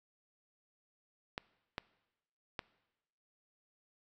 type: clicks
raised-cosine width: 0.3 ms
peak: -21 dBFS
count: 3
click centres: 1.379 / 1.781 / 2.592 s
effects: noise-tail reverb RT60 1.0 s tail -21 dB re dry